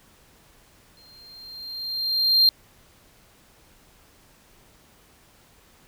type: tone with exponential growth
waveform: triangle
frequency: 4186 Hz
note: C8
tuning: in tune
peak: -11 dBFS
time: 0.97-2.49 s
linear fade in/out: 1 ms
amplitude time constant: 330 ms
effects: pink hiss -56 dBFS RMS until 5.87 s